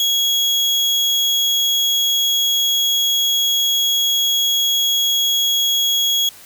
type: tone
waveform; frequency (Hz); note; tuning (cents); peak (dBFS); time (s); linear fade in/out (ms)
35% pulse; 3322; G#7; 0; -13; 0-6.29; 2
effects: white hiss -42 dBFS RMS until 6.45 s